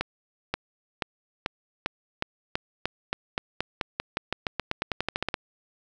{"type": "accelerating click train", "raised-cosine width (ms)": 0.3, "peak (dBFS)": -10, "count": 26, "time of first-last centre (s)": [0.01, 5.342], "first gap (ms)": 530, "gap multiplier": 0.91, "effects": []}